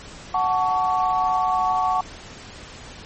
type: chord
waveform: sine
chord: F# minor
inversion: none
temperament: equal with one note detuned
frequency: 740 / 880 / 1125.5 Hz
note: F#5 / A5 / C#6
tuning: 0 / 0 / +26 cents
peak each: -21 / -25 / -22 dBFS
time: 0.34-2.01 s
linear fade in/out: 5 ms
effects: pink hiss -40 dBFS RMS until 3.05 s + MP3 32 kbps